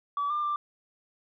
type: tone with pitch steps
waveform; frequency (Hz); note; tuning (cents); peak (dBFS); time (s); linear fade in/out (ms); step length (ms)
sine; 1147 / 1196 / 1183; D6 / D6 / D6; -41 / +31 / +12; -25; 0.17-0.56; 2; 130
effects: tanh soft clip ceiling -23 dBFS